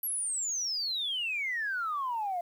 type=exponential sweep; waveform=sine; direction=down; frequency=11840 to 681 Hz; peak=-29 dBFS; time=0.03-2.41 s; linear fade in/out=5 ms; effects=tanh soft clip ceiling -25 dBFS + 10-bit